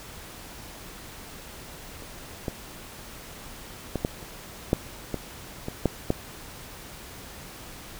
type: clicks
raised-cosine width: 2 ms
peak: -28 / -15 / -13 / -10 / -28 / -6 / -14 / -17 / -7 / -8 dBFS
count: 10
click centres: 2.023 / 2.482 / 3.957 / 4.049 / 4.228 / 4.731 / 5.143 / 5.684 / 5.857 / 6.104 s
effects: pink hiss -43 dBFS RMS until 7.99 s